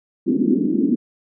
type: band-pass noise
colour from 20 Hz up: pink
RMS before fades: -18 dBFS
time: 0.26-0.96 s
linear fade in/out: 20 ms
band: 210 to 340 Hz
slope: 48 dB/octave
effects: none